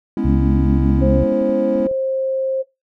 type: chord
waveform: triangle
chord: C# minor seventh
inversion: second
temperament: equal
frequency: 207.7 / 246.9 / 277.2 / 329.6 Hz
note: G#3 / B3 / C#4 / E4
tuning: 0 / 0 / 0 / 0 cents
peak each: -21 dBFS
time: 0.17-1.87 s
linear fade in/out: 2 ms
type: harmonic tone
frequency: 67.5 Hz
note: C#2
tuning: 45 cents flat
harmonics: 1 / 2 / 3 / 4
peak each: -17 / -18 / -23 / -26 dBFS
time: 0.24-1.24 s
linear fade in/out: 10 ms
type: clicks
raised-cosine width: 2 ms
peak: -22 dBFS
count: 12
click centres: 0.9 / 0.986 / 1.061 / 1.173 / 1.263 / 1.322 / 1.415 / 1.495 / 1.758 / 1.804 / 1.861 / 1.913 s
type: tone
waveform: sine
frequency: 530 Hz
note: C5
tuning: 22 cents sharp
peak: -17 dBFS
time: 1.01-2.63 s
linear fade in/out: 20 ms
effects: noise-tail reverb RT60 0.2 s tail -19 dB re dry